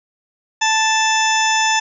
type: harmonic tone with a mistuned harmonic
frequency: 880 Hz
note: A5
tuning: in tune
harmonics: 1 / 2 / 3 / 4 / 6 / 7 / 8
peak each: -17 / -20 / -22 / -23 / -25 / -25 / -26 dBFS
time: 0.61-1.8 s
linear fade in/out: 10 ms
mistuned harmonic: 8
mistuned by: -21 cents
effects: none